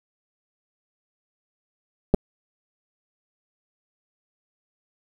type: clicks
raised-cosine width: 2 ms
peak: -4 dBFS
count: 2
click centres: 2.14 / 2.145 s
effects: 7-bit